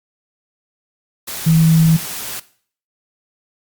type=tone in noise; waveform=sine; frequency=161.8 Hz; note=E3; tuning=32 cents flat; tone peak=-9 dBFS; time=1.46-1.97 s; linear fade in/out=10 ms; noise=white; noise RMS=-27 dBFS; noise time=1.27-2.4 s; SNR=+15 dB; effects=noise-tail reverb RT60 0.5 s tail -17 dB re dry + Opus 48 kbps